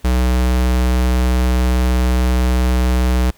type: tone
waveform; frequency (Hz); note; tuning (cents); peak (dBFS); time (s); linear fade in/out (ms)
square; 62.4; B1; +19; -13; 0.04-3.31; 10
effects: pink hiss -50 dBFS RMS until 3.37 s